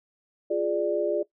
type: chord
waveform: sine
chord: D diminished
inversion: first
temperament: equal with one note detuned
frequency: 349.2 / 415.3 / 590.7 Hz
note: F4 / Ab4 / D5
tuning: 0 / 0 / +10 cents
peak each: -28 / -28 / -26 dBFS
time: 0.5-1.23 s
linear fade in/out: 10 ms
effects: noise-tail reverb RT60 0.1 s tail -18 dB re dry